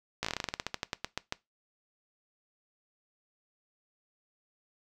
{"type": "slowing click train", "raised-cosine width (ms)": 0.2, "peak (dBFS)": -14, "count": 19, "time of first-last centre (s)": [0.23, 1.324], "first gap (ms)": 16, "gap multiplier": 1.14, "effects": ["noise-tail reverb RT60 0.2 s tail -20 dB re dry"]}